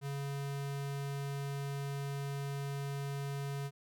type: tone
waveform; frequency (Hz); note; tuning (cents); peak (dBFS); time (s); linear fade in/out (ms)
square; 140; C#3; +18; -37; 0.01-3.71; 50
effects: none